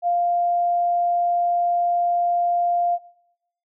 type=tone; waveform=sine; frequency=698.5 Hz; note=F5; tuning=in tune; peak=-17 dBFS; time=0.02-2.99 s; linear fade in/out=50 ms; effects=noise-tail reverb RT60 0.8 s tail -19 dB re dry